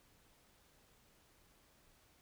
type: silence
effects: pink hiss -69 dBFS RMS until 2.21 s